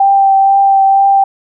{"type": "tone with vibrato", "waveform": "sine", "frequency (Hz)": 784, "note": "G5", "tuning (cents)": 0, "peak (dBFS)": -5, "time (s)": [0, 1.24], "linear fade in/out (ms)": 5, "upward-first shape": "triangle", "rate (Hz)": 2.1, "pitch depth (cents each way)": 16, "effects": []}